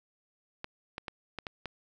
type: clicks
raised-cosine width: 0.3 ms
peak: -21 dBFS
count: 6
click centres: 0.644 / 0.981 / 1.082 / 1.387 / 1.468 / 1.657 s
effects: none